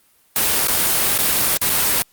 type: noise with dropouts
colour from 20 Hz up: white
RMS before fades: -17 dBFS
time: 0.36-2.02 s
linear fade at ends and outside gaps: 0 ms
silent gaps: 0.672-0.683 / 1.178-1.188 / 1.571-1.615 / 1.696-1.7 s
effects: white hiss -57 dBFS RMS until 2.12 s + Opus 32 kbps